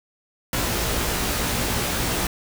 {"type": "noise with comb filter", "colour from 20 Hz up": "pink", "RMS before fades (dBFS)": -24, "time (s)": [0.53, 2.27], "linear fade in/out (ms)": 2, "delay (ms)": 17, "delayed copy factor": 0.7, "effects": []}